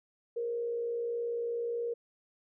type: tone with frequency modulation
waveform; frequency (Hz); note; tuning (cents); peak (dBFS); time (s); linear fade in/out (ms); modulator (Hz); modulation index
sine; 470; A#4; +14; -31; 0.36-1.94; 10; 58.4; 0.34
effects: none